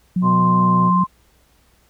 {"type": "tone with vibrato", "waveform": "sine", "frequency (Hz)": 180.7, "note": "F#3", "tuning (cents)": -41, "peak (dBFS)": -15, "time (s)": [0.16, 1.04], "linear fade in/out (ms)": 5, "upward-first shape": "triangle", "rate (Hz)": 2.6, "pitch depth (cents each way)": 21}
{"type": "harmonic tone", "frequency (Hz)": 123.3, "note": "B2", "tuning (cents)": -2, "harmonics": [1, 2, 3, 4, 5, 6, 7], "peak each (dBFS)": [-23, -28, -32, -40, -36, -41, -43], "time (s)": [0.21, 0.92], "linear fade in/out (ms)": 50}
{"type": "tone", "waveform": "sine", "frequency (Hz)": 1046.5, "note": "C6", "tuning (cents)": 0, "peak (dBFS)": -15, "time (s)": [0.22, 1.07], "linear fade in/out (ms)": 50}
{"effects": ["added 60 Hz sine -58 dBFS peak until 1.89 s", "pink hiss -58 dBFS RMS until 1.89 s"]}